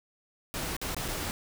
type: noise with dropouts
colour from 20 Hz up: pink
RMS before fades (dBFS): -34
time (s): 0.54-1.31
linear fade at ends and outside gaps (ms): 0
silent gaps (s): 0.766-0.815 / 0.946-0.966 / 1.08-1.084
effects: none